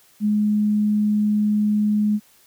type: tone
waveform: sine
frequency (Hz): 210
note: G#3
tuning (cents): +19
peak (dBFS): -16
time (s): 0.2-2.2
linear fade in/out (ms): 50
effects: white hiss -55 dBFS RMS until 2.46 s